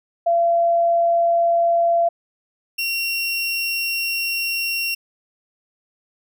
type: tone pair in turn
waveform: sine / 30% pulse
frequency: 681 / 2741 Hz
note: F5 / F7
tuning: -44 / -33 cents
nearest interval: 2 octaves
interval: 2411 cents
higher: second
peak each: -14 / -18 dBFS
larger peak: first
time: 0.26-2.09 / 2.78-4.95 s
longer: second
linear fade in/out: 10 ms
effects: none